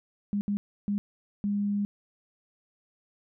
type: tone bursts at uneven times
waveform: sine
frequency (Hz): 203.6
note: G#3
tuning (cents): -34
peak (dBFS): -25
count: 4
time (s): 0.33-0.41 / 0.48-0.57 / 0.88-0.98 / 1.44-1.85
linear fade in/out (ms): 0
effects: none